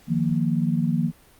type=chord; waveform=sine; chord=Eb suspended second; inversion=none; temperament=just; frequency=155.56 / 175.01 / 233.3 Hz; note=Eb3 / F3 / Bb3; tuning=0 / +4 / +2 cents; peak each=-24 dBFS; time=0.07-1.12 s; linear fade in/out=50 ms; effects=pink hiss -54 dBFS RMS until 1.39 s + Opus 48 kbps